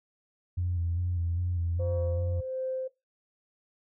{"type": "tone with vibrato", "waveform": "sine", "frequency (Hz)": 87, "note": "F2", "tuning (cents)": -6, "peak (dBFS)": -26, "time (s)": [0.57, 2.41], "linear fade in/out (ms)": 10, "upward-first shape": "square", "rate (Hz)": 2.5, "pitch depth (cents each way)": 36}
{"type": "tone with tremolo", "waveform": "sine", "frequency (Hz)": 520, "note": "C5", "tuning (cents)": -11, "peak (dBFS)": -29, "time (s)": [1.79, 2.88], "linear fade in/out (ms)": 10, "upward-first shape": "sine", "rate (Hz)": 1.4, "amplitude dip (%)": 55}
{"effects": ["noise-tail reverb RT60 0.2 s tail -19 dB re dry", "tanh soft clip ceiling -21 dBFS"]}